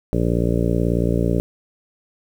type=harmonic tone; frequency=58.3 Hz; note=A#1; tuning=1 cent sharp; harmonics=1 / 2 / 3 / 4 / 5 / 6 / 7 / 8 / 9 / 10; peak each=-23 / -23 / -22 / -29 / -25 / -30 / -26 / -29 / -31 / -31 dBFS; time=0.13-1.4 s; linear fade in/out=0 ms; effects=8-bit